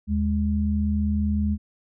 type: tone pair together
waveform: sine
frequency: 77.8 / 207.7 Hz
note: D#2 / G#3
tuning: 0 / 0 cents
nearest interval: octave + perfect fourth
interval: 1700 cents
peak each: -23 dBFS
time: 0.07-1.58 s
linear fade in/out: 50 ms
effects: none